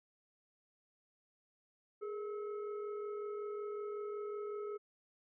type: tone with frequency modulation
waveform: sine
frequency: 415.3 Hz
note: G#4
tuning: in tune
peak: -39 dBFS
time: 2.01-4.78 s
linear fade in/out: 20 ms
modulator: 876 Hz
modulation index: 0.57
effects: none